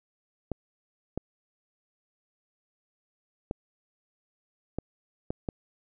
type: clicks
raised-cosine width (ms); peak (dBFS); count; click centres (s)
2; -17; 6; 0.517 / 1.176 / 3.511 / 4.786 / 5.305 / 5.488
effects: none